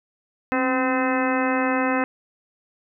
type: harmonic tone with a mistuned harmonic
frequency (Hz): 257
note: C4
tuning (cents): -31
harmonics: 1 / 2 / 3 / 4 / 5 / 6 / 7 / 8 / 10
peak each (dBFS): -23 / -26 / -28 / -29 / -30 / -31 / -31 / -32 / -33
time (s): 0.52-2.04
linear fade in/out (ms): 0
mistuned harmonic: 1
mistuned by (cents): +53
effects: none